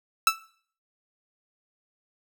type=tone with exponential decay; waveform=sawtooth; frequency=1318.5 Hz; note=E6; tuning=in tune; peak=-9 dBFS; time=0.27-0.37 s; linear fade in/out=2 ms; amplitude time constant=20 ms; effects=noise-tail reverb RT60 0.5 s tail -18 dB re dry